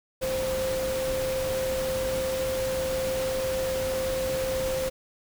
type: tone in noise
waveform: sine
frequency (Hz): 523.3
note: C5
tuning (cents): 0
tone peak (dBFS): -26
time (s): 0.21-4.9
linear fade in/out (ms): 20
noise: pink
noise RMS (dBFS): -34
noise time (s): 0.21-4.9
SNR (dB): +5
effects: none